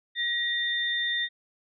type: tone pair together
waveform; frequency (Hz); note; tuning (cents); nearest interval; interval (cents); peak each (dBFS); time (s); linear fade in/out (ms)
sine; 1900 / 3605; A#6 / A7; +33 / +41; major seventh; 1108; -28; 0.15-1.29; 50
effects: none